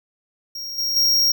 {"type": "tone with level steps", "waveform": "square", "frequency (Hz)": 5588, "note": "F8", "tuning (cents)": 0, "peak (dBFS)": [-29, -21, -15], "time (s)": [0.55, 1.32], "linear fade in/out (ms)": 5, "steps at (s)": [0.78, 0.96], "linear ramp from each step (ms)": 5, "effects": []}